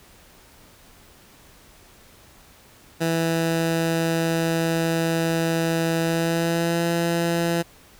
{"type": "tone with pitch glide", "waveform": "15% pulse", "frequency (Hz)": [164.8, 169.14], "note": ["E3", "E3"], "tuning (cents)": [0, 45], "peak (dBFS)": -14, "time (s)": [3, 7.63], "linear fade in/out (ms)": 20, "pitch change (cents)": 45, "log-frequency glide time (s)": [6.02, 6.83], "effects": ["pink hiss -51 dBFS RMS until 7.99 s"]}